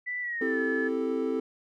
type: tone with pitch glide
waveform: sine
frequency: 1979 to 1722.8 Hz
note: B6 to A6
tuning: +3 to -37 cents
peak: -30 dBFS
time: 0.06-0.89 s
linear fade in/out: 20 ms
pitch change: -240 cents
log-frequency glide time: 0.21-0.59 s
type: chord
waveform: triangle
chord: A minor seventh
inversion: first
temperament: equal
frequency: 261.6 / 329.6 / 392 / 440 Hz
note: C4 / E4 / G4 / A4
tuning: 0 / 0 / 0 / 0 cents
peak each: -29 / -32 / -33 / -28 dBFS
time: 0.41-1.4 s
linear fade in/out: 5 ms
effects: none